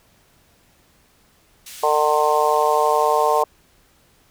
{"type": "band-pass noise", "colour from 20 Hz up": "white", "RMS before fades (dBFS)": -38, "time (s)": [1.66, 3.43], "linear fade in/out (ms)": 5, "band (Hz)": [2000, 11000], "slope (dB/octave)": 12}
{"type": "harmonic tone", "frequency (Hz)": 151, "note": "D3", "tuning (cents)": 48, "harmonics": [3, 4, 5, 6, 7], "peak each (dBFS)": [-21, -21, -21, -21, -21], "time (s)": [1.83, 3.44], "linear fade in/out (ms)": 5}
{"effects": ["pink hiss -57 dBFS RMS until 4.3 s"]}